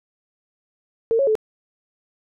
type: tone with pitch steps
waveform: sine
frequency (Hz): 454.9 / 551 / 434.2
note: A#4 / C#5 / A4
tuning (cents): -42 / -11 / -23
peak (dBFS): -15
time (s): 1.11-1.353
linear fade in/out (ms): 0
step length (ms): 81
effects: none